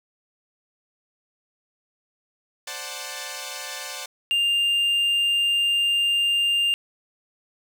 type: chord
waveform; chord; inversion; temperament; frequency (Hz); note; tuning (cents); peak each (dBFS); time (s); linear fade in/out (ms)
5% pulse; D dominant seventh; third; equal; 523.3 / 587.3 / 740 / 880; C5 / D5 / F#5 / A5; 0 / 0 / 0 / 0; -26; 2.67-4.06; 5
type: tone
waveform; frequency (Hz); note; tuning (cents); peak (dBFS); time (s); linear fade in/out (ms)
triangle; 2800; F7; +4; -17; 4.31-6.74; 0
effects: none